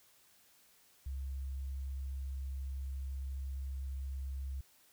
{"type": "tone", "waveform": "sine", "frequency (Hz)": 67.2, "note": "C2", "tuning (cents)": 47, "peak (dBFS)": -37, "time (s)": [1.06, 4.61], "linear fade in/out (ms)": 5, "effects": ["white hiss -66 dBFS RMS until 4.92 s"]}